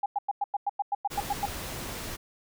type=tone bursts; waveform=sine; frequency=810 Hz; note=G#5; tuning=43 cents flat; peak=-24 dBFS; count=12; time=0.03-1.457 s; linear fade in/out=5 ms; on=30 ms; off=97 ms
type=noise; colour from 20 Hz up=pink; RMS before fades=-37 dBFS; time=1.1-2.17 s; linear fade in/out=20 ms
effects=none